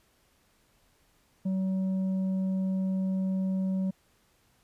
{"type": "tone with tanh clipping", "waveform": "triangle", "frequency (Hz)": 189.3, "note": "F#3", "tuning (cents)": 40, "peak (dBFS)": -27, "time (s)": [1.45, 3.91], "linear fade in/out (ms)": 10, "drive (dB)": 9, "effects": ["pink hiss -67 dBFS RMS until 4.63 s", "resampled to 32000 Hz"]}